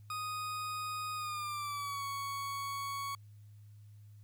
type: tone with pitch glide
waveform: 40% pulse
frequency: 1244.5 to 1115.1 Hz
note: D#6 to C#6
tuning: 0 to +10 cents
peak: -36 dBFS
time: 0.1-3.15 s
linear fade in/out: 2 ms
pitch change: -190 cents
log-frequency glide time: 1.15-2.05 s
effects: added 104 Hz sine -52 dBFS peak until 4.23 s + white hiss -75 dBFS RMS until 4.23 s